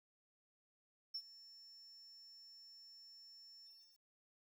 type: tone with ADSR envelope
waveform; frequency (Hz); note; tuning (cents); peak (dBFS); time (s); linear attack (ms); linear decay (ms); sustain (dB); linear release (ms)
triangle; 5400; E8; +41; -37; 1.14-4.02; 11; 60; -19; 370
effects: tanh soft clip ceiling -37 dBFS + 12-bit